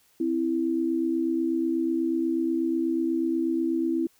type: tone pair together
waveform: sine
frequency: 261.6 / 329.8 Hz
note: C4 / E4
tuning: 0 / +1 cents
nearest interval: major third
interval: 401 cents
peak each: -28 / -24 dBFS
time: 0.2-4.07 s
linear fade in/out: 5 ms
effects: white hiss -63 dBFS RMS until 4.19 s